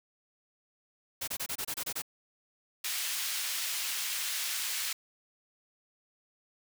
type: noise bursts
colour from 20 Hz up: white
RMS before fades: -35 dBFS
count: 9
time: 1.21-2.021 s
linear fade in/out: 10 ms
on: 67 ms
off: 26 ms
type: high-pass noise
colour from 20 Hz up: pink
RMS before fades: -34 dBFS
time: 2.84-4.93 s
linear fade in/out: 5 ms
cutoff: 2400 Hz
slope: 12 dB/octave
effects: none